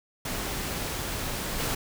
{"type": "noise with level steps", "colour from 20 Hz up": "pink", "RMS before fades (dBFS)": [-32, -29], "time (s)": [0.25, 1.75], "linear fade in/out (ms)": 5, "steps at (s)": 1.58, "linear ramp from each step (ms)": 20, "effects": []}